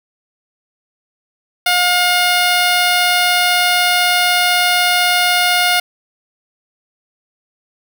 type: tone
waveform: 10% pulse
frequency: 714 Hz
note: F5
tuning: 38 cents sharp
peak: -3 dBFS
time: 1.66-5.8 s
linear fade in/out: 5 ms
effects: none